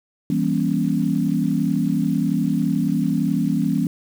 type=chord; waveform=sine; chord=E diminished seventh; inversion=none; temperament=equal with one note detuned; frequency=164.81 / 196 / 239.1 / 277.2 Hz; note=E3 / G3 / Bb3 / Db4; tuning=0 / 0 / +44 / 0 cents; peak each=-23 dBFS; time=0.3-3.87 s; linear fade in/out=2 ms; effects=7-bit